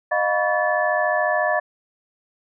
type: tone cluster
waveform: sine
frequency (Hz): 615 / 709 / 985 / 1129 / 1739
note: D#5 / F5 / B5 / C#6 / A6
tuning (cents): -20 / +26 / -5 / +31 / -21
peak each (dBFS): -22 / -23 / -29 / -29 / -23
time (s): 0.11-1.6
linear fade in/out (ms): 10
effects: none